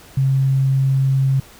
sine tone, 134.5 Hz, C3, 48 cents sharp, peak -13 dBFS, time 0.17-1.4 s, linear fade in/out 5 ms, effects pink hiss -44 dBFS RMS until 1.59 s

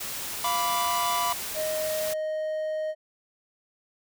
white noise, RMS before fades -34 dBFS, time 0-2.14 s, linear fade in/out 10 ms
45% pulse chord, B diminished, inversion second, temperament equal with one note detuned, 698.5 / 987.8 / 1165.2 Hz, F5 / B5 / D6, 0 / 0 / -14 cents, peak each -31 / -27 / -30 dBFS, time 0.44-1.33 s, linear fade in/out 5 ms
triangle tone, 622.3 Hz, D#5, in tune, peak -25 dBFS, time 1.54-2.95 s, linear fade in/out 50 ms
effects none

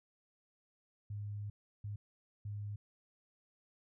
sine tone bursts at uneven times, 103.2 Hz, G#2, 10 cents flat, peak -39 dBFS, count 3, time 1.1-1.5 / 1.84-1.96 / 2.45-2.76 s, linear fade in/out 5 ms, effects none

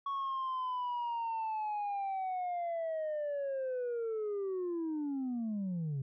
sine linear sweep, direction down, 1115 to 130.81 Hz, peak -31 dBFS, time 0.06-6.02 s, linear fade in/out 5 ms, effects tanh soft clip ceiling -32 dBFS

